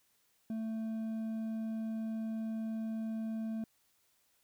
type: tone with hard clipping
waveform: triangle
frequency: 222.1 Hz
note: A3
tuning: 16 cents sharp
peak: -36 dBFS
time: 0.5-3.64 s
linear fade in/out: 2 ms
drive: 7 dB
effects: white hiss -73 dBFS RMS until 4.43 s